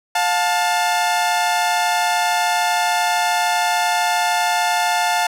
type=tone pair together; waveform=sawtooth; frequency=710.6 / 880 Hz; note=F5 / A5; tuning=+30 / 0 cents; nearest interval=major third; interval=370 cents; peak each=-15 dBFS; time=0.15-5.27 s; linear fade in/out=5 ms; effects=low-pass 12000 Hz 12 dB/octave